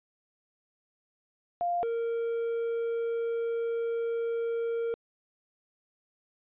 sine / triangle tone pair in turn, 698.5 / 463 Hz, F5 / A#4, 0 / -12 cents, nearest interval perfect fifth, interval 712 cents, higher first, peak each -26 dBFS, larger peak neither, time 1.61-1.83 / 1.83-4.94 s, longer second, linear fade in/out 0 ms, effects resampled to 8000 Hz

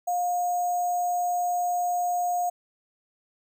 sine tone with sample-and-hold, 710 Hz, F5, 28 cents sharp, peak -23 dBFS, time 0.07-2.5 s, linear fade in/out 10 ms, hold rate 7350 Hz, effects none

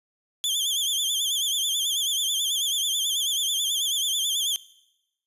sawtooth tone with vibrato, 3322 Hz, G#7, in tune, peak -20 dBFS, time 0.44-4.56 s, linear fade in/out 0 ms, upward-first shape sine, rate 9.2 Hz, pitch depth 110 cents each way, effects noise-tail reverb RT60 0.9 s tail -20 dB re dry + resampled to 32000 Hz

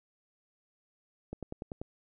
click train, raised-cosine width 2 ms, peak -25 dBFS, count 6, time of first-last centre 1.33-1.815 s, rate 10.3 Hz, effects none

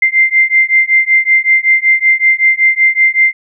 sine beating tone pair, 2087 / 2092.3 Hz, C7 / C7, -5 / -1 cents, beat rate 5.3 Hz, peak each -10 dBFS, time 0.02-3.33 s, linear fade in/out 5 ms, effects none

